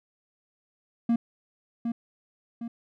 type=tone with echo; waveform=triangle; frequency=233.1 Hz; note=A#3; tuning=in tune; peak=-18 dBFS; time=1.09-1.16 s; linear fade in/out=5 ms; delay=760 ms; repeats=2; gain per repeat=-6 dB; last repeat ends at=2.68 s; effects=none